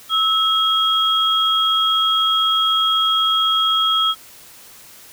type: tone pair together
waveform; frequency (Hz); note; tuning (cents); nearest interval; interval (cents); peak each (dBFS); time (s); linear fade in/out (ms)
sine; 1300 / 3276; E6 / G#7; -24 / -24; octave + major third; 1600; -18 / -16; 0.09-4.15; 50
effects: white hiss -43 dBFS RMS until 5.12 s